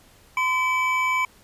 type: tone pair together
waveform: triangle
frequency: 1024.5 / 2300 Hz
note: C6 / D7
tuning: -37 / -37 cents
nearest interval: octave + major second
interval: 1400 cents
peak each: -21 dBFS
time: 0.37-1.25 s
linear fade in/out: 2 ms
effects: pink hiss -54 dBFS RMS until 1.43 s + resampled to 32000 Hz